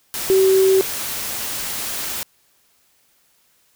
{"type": "tone in noise", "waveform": "sine", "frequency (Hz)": 381.9, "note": "G4", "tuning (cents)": -45, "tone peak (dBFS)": -11, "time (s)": [0.3, 0.81], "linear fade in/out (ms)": 0, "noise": "white", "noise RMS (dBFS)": -26, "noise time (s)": [0.14, 2.23], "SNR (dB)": 12, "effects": ["white hiss -60 dBFS RMS until 3.75 s"]}